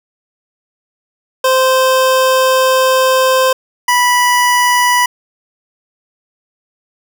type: tone pair in turn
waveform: 25% pulse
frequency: 520 / 981.6 Hz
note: C5 / B5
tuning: -11 / -11 cents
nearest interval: major seventh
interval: 1100 cents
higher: second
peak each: -5 dBFS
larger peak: neither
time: 1.44-3.53 / 3.88-5.06 s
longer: first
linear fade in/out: 5 ms
effects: none